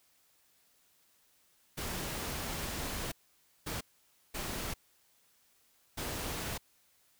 pink noise bursts at uneven times, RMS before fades -38 dBFS, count 4, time 1.77-3.12 / 3.66-3.81 / 4.34-4.74 / 5.97-6.58 s, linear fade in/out 10 ms, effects white hiss -69 dBFS RMS until 7.19 s

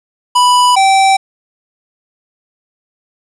square tone pair in turn, 987.8 / 775.2 Hz, B5 / G5, 0 / -20 cents, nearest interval major third, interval 420 cents, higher first, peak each -7 / -7 dBFS, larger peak neither, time 0.35-0.76 / 0.76-1.17 s, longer neither, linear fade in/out 10 ms, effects resampled to 24000 Hz + 7-bit

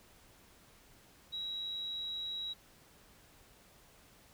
sine tone, 3867 Hz, B7, 37 cents flat, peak -37 dBFS, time 1.32-2.54 s, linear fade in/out 20 ms, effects pink hiss -62 dBFS RMS until 4.33 s

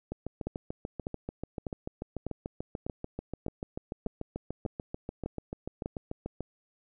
two click trains, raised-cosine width 2 ms, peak -22 / -20 dBFS, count 44 / 10, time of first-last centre 0.12-6.407 / 0.47-5.859 s, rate 6.84 / 1.67 Hz, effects none

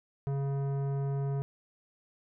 sine tone with tanh clipping, 138.59 Hz, C#3, in tune, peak -31 dBFS, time 0.27-1.42 s, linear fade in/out 0 ms, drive 14 dB, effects none

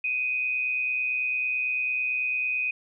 sine tone with amplitude modulation, 2498 Hz, D#7, 6 cents sharp, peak -22 dBFS, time 0.04-2.71 s, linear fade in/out 5 ms, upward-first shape sine, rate 129 Hz, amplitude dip 50%, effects none

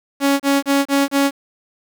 sawtooth tone bursts, 278.6 Hz, C#4, 9 cents sharp, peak -9 dBFS, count 5, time 0.2-1.312 s, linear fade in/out 50 ms, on 200 ms, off 28 ms, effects 7-bit

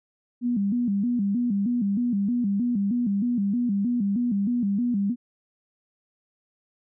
sine tone with vibrato, 220 Hz, A3, in tune, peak -21 dBFS, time 0.41-5.16 s, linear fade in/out 50 ms, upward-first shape square, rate 3.2 Hz, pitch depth 170 cents each way, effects none

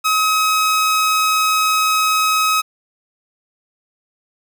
sawtooth tone, 1273 Hz, D#6, 39 cents sharp, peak -10 dBFS, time 0.04-2.62 s, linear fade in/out 20 ms, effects none

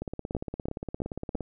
two click trains, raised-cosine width 2 ms, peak -17 / -20 dBFS, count 4 / 25, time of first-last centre 0.35-1.353 / 0.02-1.407 s, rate 2.99 / 17.3 Hz, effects none

